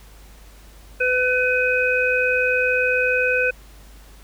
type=harmonic tone; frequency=503 Hz; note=B4; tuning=32 cents sharp; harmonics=1 / 3 / 5; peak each=-21 / -21 / -21 dBFS; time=1-3.51 s; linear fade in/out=10 ms; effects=added 50 Hz sine -43 dBFS peak until 4.23 s + pink hiss -50 dBFS RMS until 4.23 s